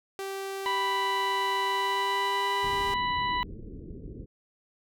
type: tone with pitch glide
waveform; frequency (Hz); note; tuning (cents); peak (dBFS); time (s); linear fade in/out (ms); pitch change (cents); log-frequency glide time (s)
sawtooth; 389.5 to 399.1; G4 to G4; -11 to +31; -29; 0.19-2.94; 0; +42; 1.64-2.57
type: harmonic tone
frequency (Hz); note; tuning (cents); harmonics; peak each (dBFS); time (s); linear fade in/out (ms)
987.8; B5; 0; 1 / 2 / 3 / 4; -27 / -33 / -37 / -39; 0.66-3.43; 0
type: low-pass noise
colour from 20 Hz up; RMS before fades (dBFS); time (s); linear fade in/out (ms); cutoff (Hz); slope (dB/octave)
pink; -41; 2.62-4.26; 20; 440; 48
effects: none